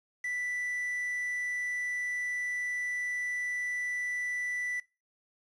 triangle tone with quantisation, 1975.5 Hz, B6, in tune, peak -30 dBFS, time 0.24-4.8 s, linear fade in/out 5 ms, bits 8, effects noise-tail reverb RT60 0.3 s tail -22 dB re dry + low-pass 9000 Hz 12 dB/octave

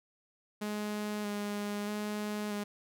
sawtooth tone with vibrato, 207.7 Hz, G#3, in tune, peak -30 dBFS, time 0.61-2.64 s, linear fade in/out 10 ms, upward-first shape square, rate 0.79 Hz, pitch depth 16 cents each way, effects none

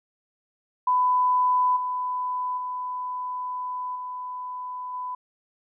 sine tone with level steps, 1000 Hz, B5, 21 cents sharp, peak -18 / -25 / -28 / -31 / -29 dBFS, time 0.87-5.15 s, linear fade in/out 5 ms, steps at 1.76 / 2.57 / 3.95 / 4.93 s, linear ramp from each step 10 ms, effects none

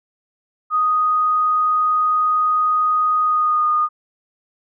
sine tone with pitch glide, 1244.5 to 1225.9 Hz, D#6 to D#6, 0 to -26 cents, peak -14 dBFS, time 0.7-3.89 s, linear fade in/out 50 ms, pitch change -26 cents, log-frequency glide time 3.23-3.68 s, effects none

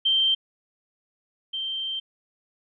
sine tone pair in turn, 3137 / 3137 Hz, G7 / G7, +1 / +1 cents, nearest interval unison, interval 0 cents, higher neither, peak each -18 / -27 dBFS, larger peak first, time 0.05-0.35 / 1.53-2 s, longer second, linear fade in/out 10 ms, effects none

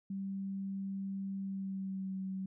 sine tone with pitch glide, 194.8 to 190.35 Hz, G3 to F#3, -11 to +49 cents, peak -36 dBFS, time 0.1-2.46 s, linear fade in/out 5 ms, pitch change -40 cents, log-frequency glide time 1.4-2.16 s, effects none

